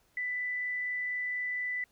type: tone with frequency modulation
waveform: sine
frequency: 1988 Hz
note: B6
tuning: 11 cents sharp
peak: -31 dBFS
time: 0.17-1.84 s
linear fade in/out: 2 ms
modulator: 24.2 Hz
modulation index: 0.33
effects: pink hiss -69 dBFS RMS until 1.91 s